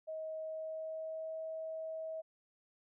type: tone with pitch glide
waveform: sine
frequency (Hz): 633 to 640.7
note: D#5 to E5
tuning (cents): +30 to -49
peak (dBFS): -39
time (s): 0.07-2.22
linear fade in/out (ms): 20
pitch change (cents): +21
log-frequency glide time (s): 0.41-1.4
effects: none